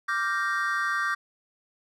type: chord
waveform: triangle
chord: G minor seventh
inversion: second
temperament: equal with one note detuned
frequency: 1170.6 / 1396.9 / 1568 / 1864.7 Hz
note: D6 / F6 / G6 / Bb6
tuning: -6 / 0 / 0 / 0 cents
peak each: -27 / -32 / -27 / -30 dBFS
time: 0.08-1.15 s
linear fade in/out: 10 ms
effects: none